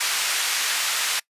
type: band-pass noise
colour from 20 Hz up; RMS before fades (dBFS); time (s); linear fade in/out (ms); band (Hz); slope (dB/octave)
pink; -24; 0-1.2; 10; 1600 to 11000; 12
effects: noise-tail reverb RT60 0.1 s tail -23 dB re dry + resampled to 32000 Hz